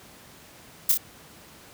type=noise with echo; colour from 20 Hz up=violet; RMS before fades=-18 dBFS; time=0.89-0.92 s; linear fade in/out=5 ms; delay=28 ms; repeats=2; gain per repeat=-4 dB; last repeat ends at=0.976 s; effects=pink hiss -49 dBFS RMS until 1.73 s + high-pass 80 Hz 12 dB/octave